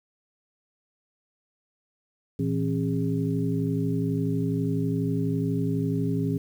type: tone cluster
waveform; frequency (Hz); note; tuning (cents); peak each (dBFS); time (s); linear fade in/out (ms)
sine; 114.7 / 166.8 / 269.1 / 409.5; A#2 / E3 / C4 / G#4; -28 / +21 / +49 / -24; -29 / -27 / -28 / -33; 2.39-6.38; 5
effects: 9-bit